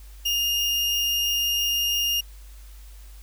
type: tone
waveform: 35% pulse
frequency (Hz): 2829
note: F7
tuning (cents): +22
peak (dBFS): -20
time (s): 0.25-2.21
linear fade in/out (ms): 10
effects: added 50 Hz sine -41 dBFS peak until 3.22 s + white hiss -54 dBFS RMS until 3.22 s